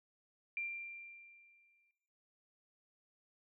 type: tone with exponential decay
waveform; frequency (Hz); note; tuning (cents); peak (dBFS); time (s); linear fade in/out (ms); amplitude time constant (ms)
sine; 2373; D7; +17; -35; 0.57-1.91; 1; 290
effects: noise-tail reverb RT60 1.0 s tail -18 dB re dry